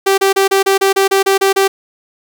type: tone bursts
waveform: sawtooth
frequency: 389.6 Hz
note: G4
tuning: 11 cents flat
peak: -5 dBFS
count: 11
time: 0.06-1.68 s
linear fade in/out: 10 ms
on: 120 ms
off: 30 ms
effects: 7-bit